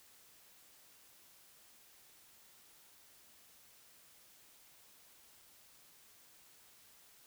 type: silence
effects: white hiss -63 dBFS RMS until 7.26 s